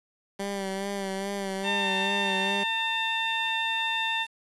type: tone with vibrato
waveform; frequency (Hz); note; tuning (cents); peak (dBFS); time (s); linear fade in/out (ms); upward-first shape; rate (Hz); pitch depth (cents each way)
15% pulse; 196; G3; 0; -23; 0.39-2.64; 10; sine; 2.4; 38
type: harmonic tone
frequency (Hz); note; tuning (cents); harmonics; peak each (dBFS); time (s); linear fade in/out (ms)
901; A5; +41; 1 / 2 / 3 / 4; -31 / -31 / -31 / -31; 1.63-4.27; 50
effects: resampled to 24000 Hz + 8-bit